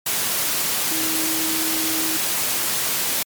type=tone in noise; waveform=sine; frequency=320 Hz; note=D#4; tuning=49 cents sharp; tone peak=-27 dBFS; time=0.91-2.17 s; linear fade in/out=5 ms; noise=white; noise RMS=-22 dBFS; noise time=0.06-3.23 s; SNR=-8 dB; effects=high-pass 100 Hz 12 dB/octave + MP3 96 kbps